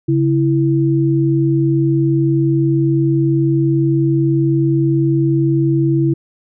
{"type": "tone pair together", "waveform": "sine", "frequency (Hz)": [138.74, 330.3], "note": ["C#3", "E4"], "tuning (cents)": [2, 4], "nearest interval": "octave + minor third", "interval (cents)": 1502, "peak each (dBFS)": -14, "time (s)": [0.08, 6.14], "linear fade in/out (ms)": 10, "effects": []}